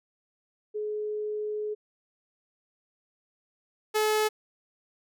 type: tone pair in turn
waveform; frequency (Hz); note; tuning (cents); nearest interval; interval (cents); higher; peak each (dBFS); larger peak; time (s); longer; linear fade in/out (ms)
sine / sawtooth; 423.3 / 429.2; G#4 / A4; +33 / -43; unison; 24; second; -29 / -19; second; 0.74-1.75 / 3.94-4.29; first; 20
effects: none